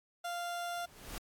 30% pulse tone, 696 Hz, F5, 6 cents flat, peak -34 dBFS, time 0.24-0.86 s, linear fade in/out 10 ms
pink noise with exponential growth, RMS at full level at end -41 dBFS, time 0.62-1.18 s, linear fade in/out 0 ms, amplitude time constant 120 ms
effects AAC 64 kbps

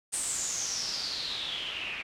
white noise with low-pass filter sweep, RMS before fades -34 dBFS, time 0.12-2.03 s, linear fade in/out 20 ms, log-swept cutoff 8800 to 2400 Hz, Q 7.7, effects none

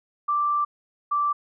sine tone pair in turn, 1174.7 / 1169.8 Hz, D6 / D6, 0 / -7 cents, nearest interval unison, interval 7 cents, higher first, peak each -20 dBFS, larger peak neither, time 0.28-0.65 / 1.11-1.33 s, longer first, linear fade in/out 10 ms, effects none

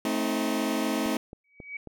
sawtooth chord, A diminished, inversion none, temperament just, 220 / 264 / 316.8 Hz, A3 / C4 / Eb4, 0 / +16 / +31 cents, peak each -26 dBFS, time 0.05-1.17 s, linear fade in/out 2 ms
click train, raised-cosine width 2 ms, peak -28 dBFS, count 4, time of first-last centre 1.06-1.873 s, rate 3.69 Hz
sine tone with exponential growth, 2270 Hz, C#7, 41 cents sharp, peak -31 dBFS, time 1.44-1.77 s, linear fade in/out 5 ms, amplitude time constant 70 ms
effects none

